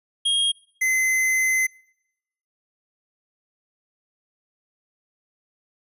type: tone pair in turn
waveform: square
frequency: 3255 / 2051 Hz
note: G#7 / C7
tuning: -36 / -35 cents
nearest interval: minor sixth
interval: 799 cents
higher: first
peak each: -19 dBFS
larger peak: neither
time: 0.25-0.52 / 0.81-1.67 s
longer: second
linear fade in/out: 10 ms
effects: noise-tail reverb RT60 0.9 s tail -26 dB re dry + resampled to 32000 Hz